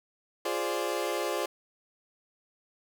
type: chord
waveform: 30% pulse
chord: D half-diminished seventh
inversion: first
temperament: equal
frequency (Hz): 349.2 / 415.3 / 523.3 / 587.3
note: F4 / Ab4 / C5 / D5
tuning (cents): 0 / 0 / 0 / 0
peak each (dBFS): -32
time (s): 0.45-1.46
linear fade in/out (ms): 5
effects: none